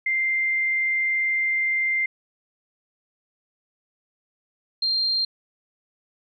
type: tone pair in turn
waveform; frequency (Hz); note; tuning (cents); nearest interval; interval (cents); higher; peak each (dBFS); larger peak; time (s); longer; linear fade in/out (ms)
sine; 2093 / 4186; C7 / C8; 0 / 0; octave; 1200; second; -20; neither; 0.06-2.06 / 4.82-5.25; first; 5
effects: none